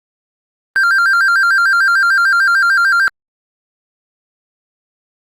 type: tone with vibrato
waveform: triangle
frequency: 1480 Hz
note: F#6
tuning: in tune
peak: -7 dBFS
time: 0.76-3.08 s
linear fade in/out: 0 ms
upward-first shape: square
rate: 6.7 Hz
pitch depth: 110 cents each way
effects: Opus 32 kbps